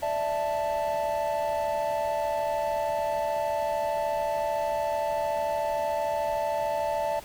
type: chord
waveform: triangle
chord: D suspended second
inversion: none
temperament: just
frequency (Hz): 587.3 / 660.7 / 881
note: D5 / E5 / A5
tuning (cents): 0 / +4 / +2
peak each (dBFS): -28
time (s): 0.02-7.2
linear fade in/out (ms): 10
effects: pink hiss -46 dBFS RMS until 7.24 s